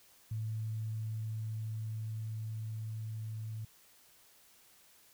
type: tone with level ramp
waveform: sine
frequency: 110 Hz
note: A2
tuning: in tune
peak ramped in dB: -34 to -38 dBFS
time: 0.31-3.65 s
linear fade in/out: 5 ms
effects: white hiss -63 dBFS RMS until 5.13 s